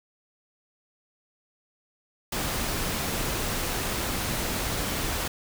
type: noise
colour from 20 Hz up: pink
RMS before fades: -29 dBFS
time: 2.32-5.28 s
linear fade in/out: 5 ms
effects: none